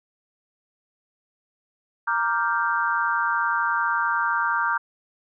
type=chord; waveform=sine; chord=G minor seventh; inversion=first; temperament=equal; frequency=932.3 / 1174.7 / 1396.9 / 1568 Hz; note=Bb5 / D6 / F6 / G6; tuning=0 / 0 / 0 / 0 cents; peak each=-26 dBFS; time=2.07-4.78 s; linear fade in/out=10 ms; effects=none